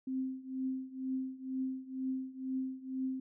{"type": "tone with tremolo", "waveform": "sine", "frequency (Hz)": 261.6, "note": "C4", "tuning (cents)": 0, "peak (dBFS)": -31, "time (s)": [0.07, 3.2], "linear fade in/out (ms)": 5, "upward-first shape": "triangle", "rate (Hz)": 2.1, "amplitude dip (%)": 90, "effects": []}